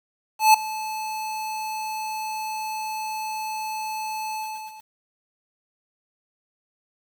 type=tone with ADSR envelope; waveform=square; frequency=868 Hz; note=A5; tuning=24 cents flat; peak=-10 dBFS; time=0.39-4.86 s; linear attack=150 ms; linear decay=6 ms; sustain=-18 dB; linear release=510 ms; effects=8-bit